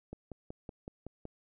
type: click train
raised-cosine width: 2 ms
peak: -29 dBFS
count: 7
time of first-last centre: 0.13-1.254 s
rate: 5.34 Hz
effects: none